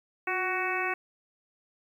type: harmonic tone with a mistuned harmonic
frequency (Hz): 372.7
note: F#4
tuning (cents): +13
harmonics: 1 / 2 / 3 / 4 / 5 / 6 / 7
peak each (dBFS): -35 / -35 / -35 / -35 / -35 / -35 / -35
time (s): 0.27-0.94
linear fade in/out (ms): 5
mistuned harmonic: 1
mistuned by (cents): -53
effects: 10-bit